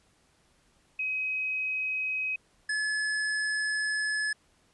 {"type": "tone pair in turn", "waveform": ["sine", "square"], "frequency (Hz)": [2533, 1712.7], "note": ["D#7", "A6"], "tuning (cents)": [30, -47], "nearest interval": "perfect fifth", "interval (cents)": 677, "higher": "first", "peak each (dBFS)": -28, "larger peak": "neither", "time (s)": [[0.99, 2.36], [2.69, 4.33]], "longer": "second", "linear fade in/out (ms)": 5, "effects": ["pink hiss -66 dBFS RMS until 4.73 s", "resampled to 24000 Hz"]}